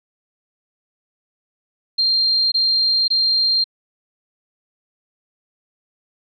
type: tone bursts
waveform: sine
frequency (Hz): 4186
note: C8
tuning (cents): 0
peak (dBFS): -14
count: 3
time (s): 1.98-3.642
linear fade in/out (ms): 10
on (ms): 540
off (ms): 21
effects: none